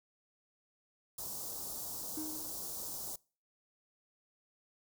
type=band-stop noise; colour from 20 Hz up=white; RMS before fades=-42 dBFS; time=1.18-3.16 s; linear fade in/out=5 ms; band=1000 to 4900 Hz; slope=24 dB/octave
type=tone with exponential decay; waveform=triangle; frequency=310.1 Hz; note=D#4; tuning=6 cents flat; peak=-35 dBFS; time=2.17-2.77 s; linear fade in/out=5 ms; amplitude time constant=130 ms
effects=noise-tail reverb RT60 0.4 s tail -25 dB re dry